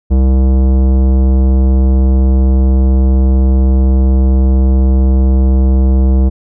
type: tone with tanh clipping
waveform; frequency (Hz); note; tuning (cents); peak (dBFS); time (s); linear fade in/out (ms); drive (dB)
sine; 65.41; C2; 0; -8; 0.1-6.3; 20; 16
effects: none